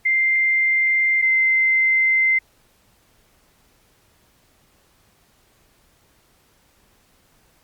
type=tone pair in turn; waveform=sine; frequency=2093 / 2076 Hz; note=C7 / C7; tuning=0 / -14 cents; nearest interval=unison; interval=14 cents; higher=first; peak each=-15 / -14 dBFS; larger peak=second; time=0.05-1.22 / 1.22-2.39 s; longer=neither; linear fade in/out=10 ms; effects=pink hiss -59 dBFS RMS until 7.63 s + Opus 48 kbps